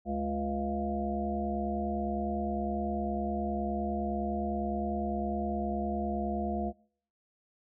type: harmonic tone with a mistuned harmonic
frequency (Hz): 69.8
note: C#2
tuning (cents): +13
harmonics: 1 / 3 / 5 / 7 / 9 / 10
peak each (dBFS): -38 / -33 / -38 / -43 / -42 / -35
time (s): 0.05-6.73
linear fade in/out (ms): 50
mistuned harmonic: 3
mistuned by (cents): +16
effects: noise-tail reverb RT60 0.6 s tail -24 dB re dry